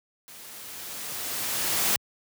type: noise with level ramp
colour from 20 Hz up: white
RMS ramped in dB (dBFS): -46 to -23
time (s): 0.28-1.96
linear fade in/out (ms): 0
effects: high-pass 80 Hz 12 dB/octave